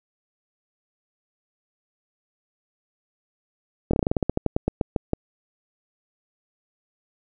slowing click train, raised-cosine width 2 ms, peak -7 dBFS, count 17, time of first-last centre 3.91-5.134 s, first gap 24 ms, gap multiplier 1.14, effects none

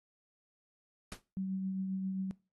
pink noise with exponential decay, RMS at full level -38 dBFS, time 1.12-1.22 s, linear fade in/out 2 ms, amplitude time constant 20 ms
sine tone with tremolo, 190.3 Hz, F#3, 49 cents sharp, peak -32 dBFS, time 1.37-2.31 s, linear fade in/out 0 ms, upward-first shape triangle, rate 7.5 Hz, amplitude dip 35%
effects noise-tail reverb RT60 0.3 s tail -21 dB re dry + AAC 32 kbps

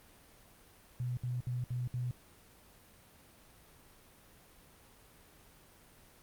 sine tone bursts, 123.7 Hz, B2, 3 cents sharp, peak -33 dBFS, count 5, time 1-2.11 s, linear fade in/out 0 ms, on 170 ms, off 65 ms, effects pink hiss -60 dBFS RMS until 6.22 s + Opus 32 kbps

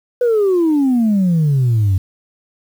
sine exponential sweep, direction down, 500 to 91 Hz, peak -9 dBFS, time 0.21-1.98 s, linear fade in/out 5 ms, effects tanh soft clip ceiling -9 dBFS + 7-bit

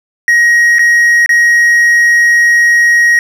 triangle tone with dropouts, 1888 Hz, A#6, 22 cents sharp, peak -3 dBFS, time 0.28-3.19 s, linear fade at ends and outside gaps 1 ms, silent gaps 0.785-0.792 / 1.261-1.292 s, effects none

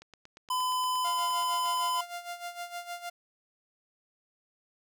click train, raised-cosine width 0.2 ms, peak -32 dBFS, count 16, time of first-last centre 0.02-1.774 s, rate 8.55 Hz
square tone, 1010 Hz, B5, 39 cents sharp, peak -28 dBFS, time 0.5-2.01 s, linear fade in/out 5 ms
sawtooth tone with tremolo, 698.5 Hz, F5, in tune, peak -31 dBFS, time 1.04-3.1 s, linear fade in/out 10 ms, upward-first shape sine, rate 6.5 Hz, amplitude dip 75%
effects none

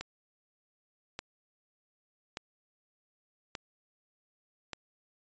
click train, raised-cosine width 0.2 ms, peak -20 dBFS, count 5, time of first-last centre 0.01-4.733 s, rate 0.847 Hz, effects resampled to 16000 Hz

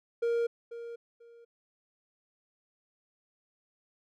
triangle tone with echo, 468.1 Hz, A#4, 7 cents sharp, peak -24 dBFS, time 0.22-0.47 s, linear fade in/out 10 ms, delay 490 ms, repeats 2, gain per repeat -13 dB, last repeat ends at 1.45 s, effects none

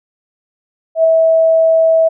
sine tone with ADSR envelope, 650 Hz, E5, 24 cents flat, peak -5 dBFS, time 0.95-2.09 s, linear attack 90 ms, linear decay 7 ms, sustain -2 dB, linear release 15 ms, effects none

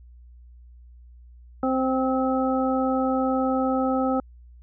harmonic tone with a mistuned harmonic, 261.6 Hz, C4, in tune, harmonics 1 / 2 / 3 / 5, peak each -23 / -26 / -28 / -30 dBFS, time 1.63-4.2 s, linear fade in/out 2 ms, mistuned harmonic 5, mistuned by -18 cents, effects added 60 Hz sine -45 dBFS peak until 4.62 s

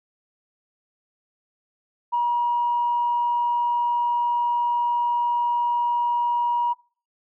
sine tone, 957 Hz, A#5, 45 cents sharp, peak -18 dBFS, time 2.12-6.74 s, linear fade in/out 20 ms, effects noise-tail reverb RT60 0.4 s tail -22 dB re dry + tanh soft clip ceiling -14 dBFS

